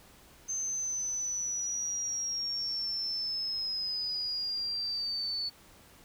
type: linear sweep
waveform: sine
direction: down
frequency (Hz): 6272 to 4449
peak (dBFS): -31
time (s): 0.48-5.5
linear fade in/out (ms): 20
effects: pink hiss -57 dBFS RMS until 6.04 s